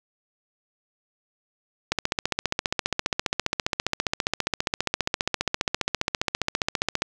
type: click train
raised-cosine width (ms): 0.2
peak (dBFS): -5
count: 77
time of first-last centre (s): 1.92-7.021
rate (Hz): 14.9
effects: none